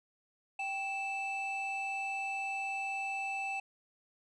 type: tone pair together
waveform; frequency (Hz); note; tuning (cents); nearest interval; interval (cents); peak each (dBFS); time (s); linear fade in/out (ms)
triangle; 783 / 2639; G5 / E7; -2 / +1; octave + major sixth; 2103; -35 / -34; 0.59-3.6; 5
effects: tanh soft clip ceiling -27 dBFS + resampled to 24000 Hz